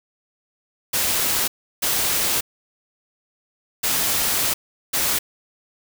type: noise bursts at uneven times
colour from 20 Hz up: white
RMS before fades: -21 dBFS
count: 4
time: 0.93-1.48 / 1.82-2.41 / 3.83-4.54 / 4.93-5.19 s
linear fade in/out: 10 ms
effects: none